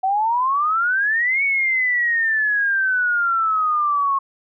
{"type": "exponential two-way sweep", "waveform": "sine", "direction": "up then down", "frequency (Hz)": [746, 2243, 1086], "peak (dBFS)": -16, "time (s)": [0.03, 4.19], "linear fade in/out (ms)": 10, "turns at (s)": 1.43, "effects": []}